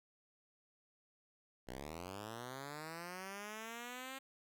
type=linear sweep; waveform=5% pulse; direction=up; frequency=58.4 to 270 Hz; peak=-34 dBFS; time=1.67-4.19 s; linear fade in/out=10 ms; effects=none